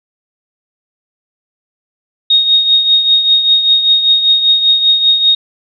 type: tone with tremolo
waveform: sine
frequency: 3729 Hz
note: A#7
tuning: in tune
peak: -4 dBFS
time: 2.3-5.35 s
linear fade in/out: 5 ms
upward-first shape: triangle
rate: 5.1 Hz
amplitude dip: 65%
effects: none